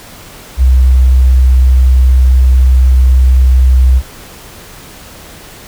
sine tone, 64 Hz, C2, 38 cents flat, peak -3 dBFS, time 0.57-4.02 s, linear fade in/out 50 ms, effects pink hiss -33 dBFS RMS until 5.67 s

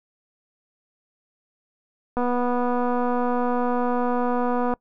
click train, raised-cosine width 1 ms, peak -12 dBFS, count 630, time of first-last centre 2.17-4.737 s, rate 245 Hz, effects noise-tail reverb RT60 0.1 s tail -24 dB re dry

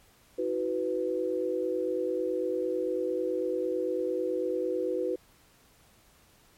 sine tone cluster, 323.5 / 372.5 / 496.5 Hz, E4 / F#4 / B4, -32 / +12 / +9 cents, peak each -34 / -31 / -30 dBFS, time 0.38-5.16 s, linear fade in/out 10 ms, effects pink hiss -61 dBFS RMS until 6.57 s + MP3 64 kbps

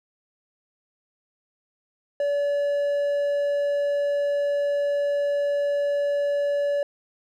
triangle tone, 573 Hz, D5, 43 cents flat, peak -19 dBFS, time 2.2-6.83 s, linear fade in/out 2 ms, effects none

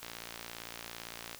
click train, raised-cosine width 0.2 ms, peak -24 dBFS, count 77, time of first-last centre 0.03-1.347 s, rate 57.7 Hz, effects white hiss -52 dBFS RMS until 1.39 s

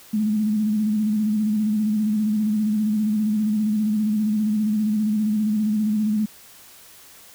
sine tone with vibrato, 213.2 Hz, G#3, 46 cents sharp, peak -18 dBFS, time 0.13-6.26 s, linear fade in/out 10 ms, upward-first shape square, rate 15 Hz, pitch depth 38 cents each way, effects white hiss -47 dBFS RMS until 7.34 s

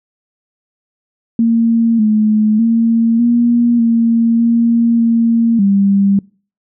sine tone with pitch steps, 229.6 / 214.4 / 229 / 237.6 / 230.4 / 232.7 / 230.5 / 198.2 Hz, A#3 / A3 / A#3 / A#3 / A#3 / A#3 / A#3 / G3, -26 / -45 / -31 / +33 / -20 / -3 / -19 / +19 cents, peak -8 dBFS, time 1.39-6.19 s, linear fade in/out 2 ms, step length 600 ms, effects noise-tail reverb RT60 0.4 s tail -25 dB re dry

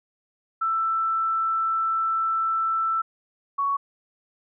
sine tone pair in turn, 1328 / 1116.7 Hz, E6 / C#6, +12 / +12 cents, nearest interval minor third, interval 300 cents, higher first, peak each -21 dBFS, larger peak neither, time 0.61-3.02 / 3.58-3.77 s, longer first, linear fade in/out 10 ms, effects none

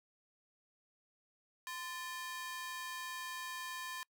sawtooth ring-modulated tone, 1396.9 Hz, F6, in tune, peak -35 dBFS, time 1.67-4.03 s, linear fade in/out 0 ms, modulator 365 Hz, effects noise-tail reverb RT60 0.1 s tail -26 dB re dry

